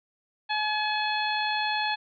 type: harmonic tone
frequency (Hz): 851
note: G#5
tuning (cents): +42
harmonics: 1 / 2 / 3 / 4 / 5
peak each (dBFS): -28 / -31 / -33 / -34 / -35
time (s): 0.49-1.96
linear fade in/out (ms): 20
effects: none